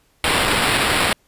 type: noise with sample-and-hold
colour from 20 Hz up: white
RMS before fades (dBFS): -18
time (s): 0.24-1.13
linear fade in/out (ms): 2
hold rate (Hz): 6300
effects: pink hiss -60 dBFS RMS until 1.27 s + resampled to 32000 Hz